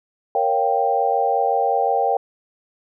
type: chord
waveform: sine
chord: G half-diminished seventh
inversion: first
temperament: equal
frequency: 466.2 / 554.4 / 698.5 / 784 Hz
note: Bb4 / Db5 / F5 / G5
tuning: 0 / 0 / 0 / 0 cents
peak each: -23 / -24 / -23 / -19 dBFS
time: 0.35-2.17 s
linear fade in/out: 2 ms
effects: none

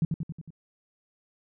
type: tone with echo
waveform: sine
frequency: 160.3 Hz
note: E3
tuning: 48 cents flat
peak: -20 dBFS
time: 0.02-0.05 s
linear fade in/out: 2 ms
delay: 91 ms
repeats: 5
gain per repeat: -4 dB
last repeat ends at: 0.505 s
effects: none

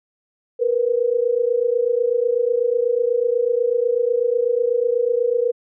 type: tone pair together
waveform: sine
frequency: 466.2 / 494.3 Hz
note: A#4 / B4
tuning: 0 / +1 cents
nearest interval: minor second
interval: 101 cents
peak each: -19 dBFS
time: 0.59-5.52 s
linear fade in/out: 20 ms
effects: none

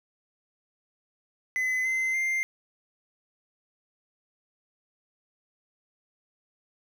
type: tone with pitch steps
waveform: triangle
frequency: 2026 / 2063 / 2100 Hz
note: B6 / C7 / C7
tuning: +44 / -25 / +6 cents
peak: -23 dBFS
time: 1.56-2.43 s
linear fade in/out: 0 ms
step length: 290 ms
effects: 9-bit

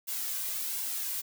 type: noise with flanger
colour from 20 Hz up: blue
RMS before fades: -34 dBFS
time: 0.07-1.22 s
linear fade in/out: 20 ms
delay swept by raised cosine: 1.6 to 2.28 ms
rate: 1.4 Hz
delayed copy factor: -0.5
effects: none

